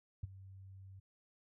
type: tone with ADSR envelope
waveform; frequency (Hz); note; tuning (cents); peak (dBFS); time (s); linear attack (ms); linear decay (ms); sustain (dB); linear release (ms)
sine; 96; G2; -36; -34; 0.23-1; 7; 20; -17; 10
effects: none